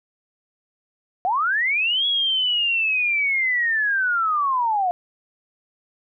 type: linear two-way sweep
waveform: sine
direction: up then down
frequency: 694 to 3362 to 694 Hz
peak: -18 dBFS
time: 1.25-4.91 s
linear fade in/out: 0 ms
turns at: 2.06 s
effects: none